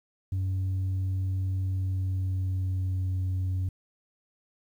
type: tone with pitch glide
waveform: sine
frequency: 94.4 to 92.78 Hz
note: F#2 to F#2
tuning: +35 to +5 cents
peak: -23 dBFS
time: 0.32-3.69 s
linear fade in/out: 5 ms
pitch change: -30 cents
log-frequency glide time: 1.6-3.24 s
effects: tanh soft clip ceiling -25 dBFS + 10-bit